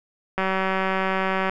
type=click train; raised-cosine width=0.5 ms; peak=-9 dBFS; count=213; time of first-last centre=0.38-1.496 s; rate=190 Hz; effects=none